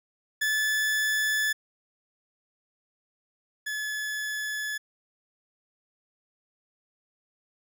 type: tone pair in turn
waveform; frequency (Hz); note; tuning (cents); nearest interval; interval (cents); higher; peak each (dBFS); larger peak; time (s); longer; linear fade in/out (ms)
40% pulse; 1733 / 1714.1; A6 / A6; -27 / -46; unison; 19; first; -23 / -29; first; 0.41-1.53 / 3.66-4.78; neither; 10
effects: none